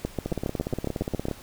two click trains, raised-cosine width 2 ms, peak -15 / -13 dBFS, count 19 / 10, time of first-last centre 0.26-1.313 / 0.05-1.285 s, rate 17.1 / 7.29 Hz, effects pink hiss -47 dBFS RMS until 1.42 s

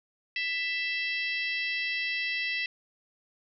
harmonic tone with a mistuned harmonic, 662 Hz, E5, 7 cents sharp, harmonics 3 / 4 / 5 / 6 / 7 / 8, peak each -32 / -32 / -39 / -41 / -42 / -43 dBFS, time 0.36-2.66 s, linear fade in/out 2 ms, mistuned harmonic 5, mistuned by -36 cents, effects none

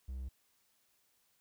triangle tone, 64.6 Hz, C2, 21 cents flat, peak -37 dBFS, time 0.08-0.29 s, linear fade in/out 10 ms, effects white hiss -74 dBFS RMS until 1.4 s

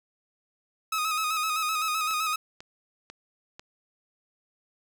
sawtooth tone with vibrato, 1265 Hz, D#6, 28 cents sharp, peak -22 dBFS, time 0.92-2.36 s, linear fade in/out 5 ms, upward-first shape square, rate 7.8 Hz, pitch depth 38 cents each way
click train, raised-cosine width 0.2 ms, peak -25 dBFS, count 4, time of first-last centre 2.11-3.595 s, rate 2.02 Hz
effects none

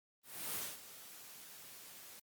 white noise with ADSR envelope, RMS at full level -39 dBFS, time 0.23-2.2 s, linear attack 320 ms, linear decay 220 ms, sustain -15 dB, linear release 12 ms, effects high-pass 100 Hz 12 dB/octave + Opus 32 kbps

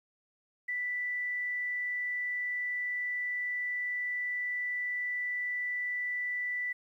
sine tone, 1975.5 Hz, B6, in tune, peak -31 dBFS, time 0.68-6.73 s, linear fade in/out 10 ms, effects 11-bit

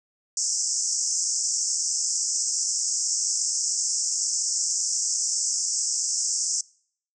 white band-pass noise, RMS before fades -26 dBFS, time 0.37-6.61 s, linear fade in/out 2 ms, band 5200 to 8000 Hz, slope 96 dB/octave, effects noise-tail reverb RT60 0.6 s tail -25 dB re dry

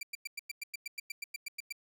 sawtooth tone bursts, 2350 Hz, D7, 1 cent sharp, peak -33 dBFS, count 15, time 0.01-1.725 s, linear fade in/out 5 ms, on 21 ms, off 100 ms, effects none

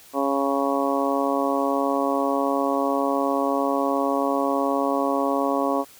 harmonic tone, 138.59 Hz, C#3, in tune, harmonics 2 / 3 / 4 / 5 / 6 / 7 / 8, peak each -25 / -29 / -26 / -28 / -32 / -30 / -28 dBFS, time 0.13-5.85 s, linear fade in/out 50 ms, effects white hiss -49 dBFS RMS until 5.99 s

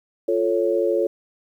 sine chord, F augmented, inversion none, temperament equal, 349.2 / 440 / 554.4 Hz, F4 / A4 / C#5, 0 / 0 / 0 cents, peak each -22 dBFS, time 0.28-1.07 s, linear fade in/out 5 ms, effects 9-bit

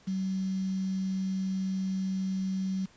sine tone with quantisation, 189.9 Hz, F#3, 45 cents sharp, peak -28 dBFS, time 0.07-2.86 s, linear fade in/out 10 ms, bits 8, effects pink hiss -59 dBFS RMS until 2.96 s + resampled to 16000 Hz

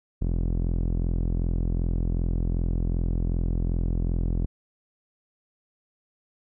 sawtooth tone with low-pass filter, 42.62 Hz, F1, 41 cents flat, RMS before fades -25 dBFS, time 0.21-4.46 s, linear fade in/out 10 ms, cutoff 300 Hz, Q 0.82, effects none

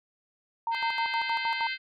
sine tone with tremolo, 919 Hz, A#5, 25 cents flat, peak -26 dBFS, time 0.67-1.67 s, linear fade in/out 2 ms, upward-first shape square, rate 6.4 Hz, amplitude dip 75%
harmonic tone, 519 Hz, C5, 14 cents flat, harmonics 3 / 4 / 5 / 6 / 7 / 8 / 9, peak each -36 / -33 / -39 / -39 / -47 / -41 / -44 dBFS, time 0.71-1.78 s, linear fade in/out 50 ms
effects none

